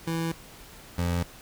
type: tone pair in turn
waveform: 25% pulse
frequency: 164.81 / 86.9 Hz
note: E3 / F2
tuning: 0 / -8 cents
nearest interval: major seventh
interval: 1108 cents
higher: first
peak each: -23 / -21 dBFS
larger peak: second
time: 0.07-0.32 / 0.98-1.23 s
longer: neither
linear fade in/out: 5 ms
effects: pink hiss -48 dBFS RMS until 1.41 s